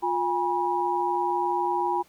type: tone cluster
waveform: sine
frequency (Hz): 354.1 / 817 / 969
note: F4 / G#5 / B5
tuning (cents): +24 / -29 / -33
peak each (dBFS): -29 / -27 / -26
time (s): 0.02-2.03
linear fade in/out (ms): 20
effects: pink hiss -59 dBFS RMS until 2.08 s